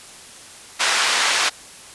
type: band-pass noise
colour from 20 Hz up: pink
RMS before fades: -19 dBFS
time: 0.79-1.5 s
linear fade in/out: 20 ms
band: 1100 to 6700 Hz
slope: 12 dB/octave
effects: white hiss -41 dBFS RMS until 1.94 s + resampled to 24000 Hz